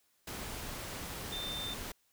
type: tone in noise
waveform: sine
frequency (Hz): 3588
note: A7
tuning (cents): +33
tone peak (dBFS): -38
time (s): 1.32-1.74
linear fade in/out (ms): 5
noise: pink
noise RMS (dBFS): -42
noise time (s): 0.27-1.92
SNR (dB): +1
effects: white hiss -73 dBFS RMS until 2.12 s

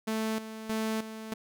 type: tone with tremolo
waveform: sawtooth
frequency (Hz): 220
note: A3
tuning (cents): 0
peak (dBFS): -25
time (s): 0.07-1.34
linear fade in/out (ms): 10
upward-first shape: square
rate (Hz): 1.6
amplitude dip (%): 70
effects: none

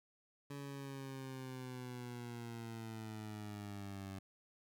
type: linear sweep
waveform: 20% pulse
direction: down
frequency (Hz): 142.2 to 95.6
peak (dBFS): -40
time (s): 0.5-4.19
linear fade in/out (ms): 5
effects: none

